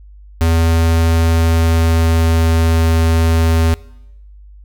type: tone with pitch glide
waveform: square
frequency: 82.41 to 81.89 Hz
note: E2 to E2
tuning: 0 to -11 cents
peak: -11 dBFS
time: 0.41-3.74 s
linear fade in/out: 0 ms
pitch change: -11 cents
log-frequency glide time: 1.29-2.69 s
effects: noise-tail reverb RT60 0.9 s tail -22 dB re dry + added 50 Hz sine -36 dBFS peak until 4.64 s